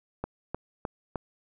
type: click train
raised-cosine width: 1 ms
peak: -17 dBFS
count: 4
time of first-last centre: 0.24-1.157 s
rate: 3.27 Hz
effects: none